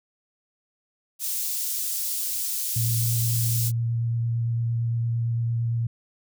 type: high-pass noise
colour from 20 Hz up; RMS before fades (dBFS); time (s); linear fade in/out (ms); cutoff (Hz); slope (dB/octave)
white; -28; 1.19-3.72; 50; 5600; 12
type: tone with vibrato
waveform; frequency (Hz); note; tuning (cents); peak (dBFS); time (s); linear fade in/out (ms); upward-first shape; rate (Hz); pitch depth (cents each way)
sine; 116.54; A#2; 0; -22; 2.76-5.87; 5; square; 8.8; 9
effects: none